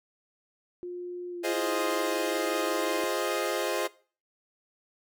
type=tone with pitch glide; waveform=sine; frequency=355.2 to 323.8 Hz; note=F4 to E4; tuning=+29 to -31 cents; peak=-34 dBFS; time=0.83-3.04 s; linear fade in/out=0 ms; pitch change=-160 cents; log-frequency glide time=1.3-1.73 s
type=chord; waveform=sawtooth; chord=F minor seventh; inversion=none; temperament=equal; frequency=349.2 / 415.3 / 523.3 / 622.3 Hz; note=F4 / Ab4 / C5 / Eb5; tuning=0 / 0 / 0 / 0 cents; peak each=-29 dBFS; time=1.43-3.88 s; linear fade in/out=20 ms
effects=noise-tail reverb RT60 0.4 s tail -20 dB re dry